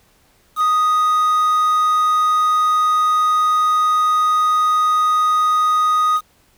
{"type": "tone with quantisation", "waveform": "triangle", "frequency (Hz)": 1244.5, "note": "D#6", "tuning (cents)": 0, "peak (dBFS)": -11, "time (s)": [0.56, 6.21], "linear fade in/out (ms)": 50, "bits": 6, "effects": ["pink hiss -56 dBFS RMS until 6.57 s"]}